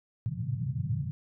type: band-pass noise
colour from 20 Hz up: pink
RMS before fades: -32 dBFS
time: 0.26-1.11 s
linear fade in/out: 0 ms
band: 100 to 160 Hz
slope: 48 dB/octave
effects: none